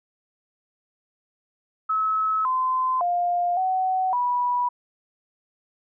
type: tone with pitch steps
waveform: sine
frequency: 1292 / 1029 / 704 / 750 / 979 Hz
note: E6 / C6 / F5 / F#5 / B5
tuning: -35 / -29 / +14 / +23 / -15 cents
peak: -20 dBFS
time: 1.89-4.69 s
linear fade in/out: 10 ms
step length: 560 ms
effects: none